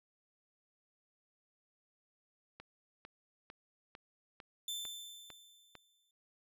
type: click train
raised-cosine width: 0.3 ms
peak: -33 dBFS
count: 8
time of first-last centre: 2.6-5.753 s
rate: 2.22 Hz
type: tone with exponential decay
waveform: sawtooth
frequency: 3543 Hz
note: A7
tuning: 11 cents sharp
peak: -34 dBFS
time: 4.68-6.11 s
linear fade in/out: 2 ms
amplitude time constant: 310 ms
effects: none